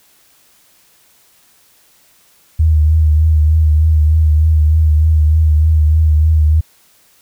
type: tone with vibrato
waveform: sine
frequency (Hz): 77.78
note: D#2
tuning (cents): 0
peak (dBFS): -7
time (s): 2.59-6.61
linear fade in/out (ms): 10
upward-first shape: triangle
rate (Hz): 3.3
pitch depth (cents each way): 49
effects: white hiss -51 dBFS RMS until 7.21 s